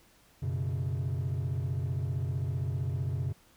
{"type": "chord", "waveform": "triangle", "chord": "F# suspended fourth", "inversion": "none", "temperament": "just", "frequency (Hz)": [92.5, 123.33, 138.75], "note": ["F#2", "B2", "C#3"], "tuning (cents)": [0, -2, 2], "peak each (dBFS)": -31, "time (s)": [0.42, 3.33], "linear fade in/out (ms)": 10, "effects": ["tanh soft clip ceiling -22 dBFS", "pink hiss -62 dBFS RMS until 3.56 s"]}